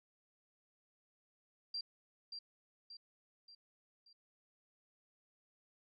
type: tone with echo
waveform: sine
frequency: 4731 Hz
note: D8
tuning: 12 cents sharp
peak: -38 dBFS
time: 1.74-1.81 s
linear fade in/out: 5 ms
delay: 580 ms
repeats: 4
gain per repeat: -6 dB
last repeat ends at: 4.13 s
effects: none